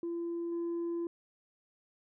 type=tone with level steps; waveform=sine; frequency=340 Hz; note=F4; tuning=46 cents flat; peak=-32 / -30 dBFS; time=0.03-1.07 s; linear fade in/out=2 ms; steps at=0.52 s; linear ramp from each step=2 ms; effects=tanh soft clip ceiling -31 dBFS